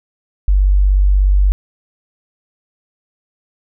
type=tone; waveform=sine; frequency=48.33 Hz; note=G1; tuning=24 cents flat; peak=-8 dBFS; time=0.48-1.52 s; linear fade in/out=0 ms; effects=none